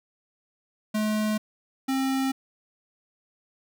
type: tone pair in turn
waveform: square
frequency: 214.1 / 266.6 Hz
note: A3 / C4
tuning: -47 / +33 cents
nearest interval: major third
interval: 380 cents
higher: second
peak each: -24 dBFS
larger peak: neither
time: 0.94-1.38 / 1.88-2.32 s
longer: neither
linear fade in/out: 10 ms
effects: none